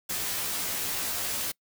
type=noise with comb filter; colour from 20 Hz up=white; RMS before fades=-31 dBFS; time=0.09-1.52 s; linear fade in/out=10 ms; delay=15 ms; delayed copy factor=-0.85; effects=noise-tail reverb RT60 0.1 s tail -25 dB re dry